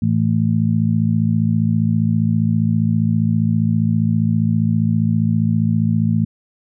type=harmonic tone; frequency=55 Hz; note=A1; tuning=in tune; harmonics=2 / 3 / 4; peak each=-18 / -18 / -18 dBFS; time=0.02-6.25 s; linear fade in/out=5 ms; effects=none